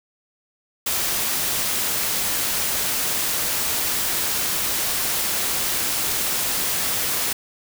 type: noise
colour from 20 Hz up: white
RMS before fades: -23 dBFS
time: 0.86-7.33 s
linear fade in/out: 5 ms
effects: none